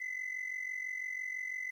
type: tone pair together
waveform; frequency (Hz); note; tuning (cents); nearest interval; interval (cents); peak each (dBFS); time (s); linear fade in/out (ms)
sine; 2005 / 2051; B6 / C7; +26 / -35; unison; 39; -37 / -38; 0-1.71; 10
effects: tanh soft clip ceiling -33 dBFS + 11-bit